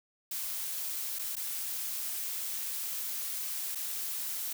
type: noise with dropouts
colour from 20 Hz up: blue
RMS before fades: -36 dBFS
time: 0.31-4.53 s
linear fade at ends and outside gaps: 5 ms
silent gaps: 1.188-1.192 / 1.356-1.365 / 3.75-3.755 s
effects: none